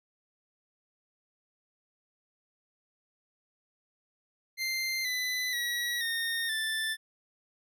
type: tone with pitch steps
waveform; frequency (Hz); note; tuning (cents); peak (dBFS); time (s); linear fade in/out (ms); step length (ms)
25% pulse; 2089 / 2003 / 1920.1 / 1840.8 / 1764.8; C7 / B6 / B6 / A#6 / A6; -3 / +24 / -49 / -22 / +5; -26; 4.57-6.97; 50; 480
effects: none